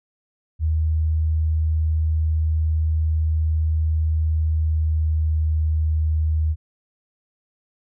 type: tone with pitch glide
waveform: sine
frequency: 78.8 to 78.17 Hz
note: D#2 to D#2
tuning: +23 to +9 cents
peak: -17 dBFS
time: 0.59-6.56 s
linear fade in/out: 50 ms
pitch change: -14 cents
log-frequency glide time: 4.37-5.34 s
effects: none